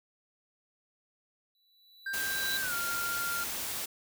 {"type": "tone with exponential growth", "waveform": "square", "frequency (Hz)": 3952, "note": "B7", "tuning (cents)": 0, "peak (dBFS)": -32, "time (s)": [1.55, 2.57], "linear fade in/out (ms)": 1, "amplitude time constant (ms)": 220}
{"type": "tone with pitch glide", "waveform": "triangle", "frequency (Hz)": [1583, 1394.1], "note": ["G6", "F6"], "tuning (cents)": [17, -3], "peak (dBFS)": -31, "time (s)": [2.06, 3.44], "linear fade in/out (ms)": 5, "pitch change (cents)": -220, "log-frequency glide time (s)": [2.61, 2.74]}
{"type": "noise", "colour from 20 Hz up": "white", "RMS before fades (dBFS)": -36, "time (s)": [2.13, 3.86], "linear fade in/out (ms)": 10}
{"effects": []}